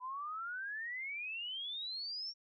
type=exponential sweep; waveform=sine; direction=up; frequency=990 to 5590 Hz; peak=-39 dBFS; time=0-2.34 s; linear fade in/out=50 ms; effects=none